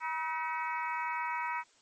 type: harmonic tone with a mistuned harmonic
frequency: 320 Hz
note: D#4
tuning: 49 cents sharp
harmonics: 3 / 4 / 5 / 6 / 7 / 8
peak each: -34 / -40 / -43 / -42 / -41 / -47 dBFS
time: 0-1.64 s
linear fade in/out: 50 ms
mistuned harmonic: 5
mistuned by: -77 cents
effects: white hiss -65 dBFS RMS until 1.81 s + MP3 32 kbps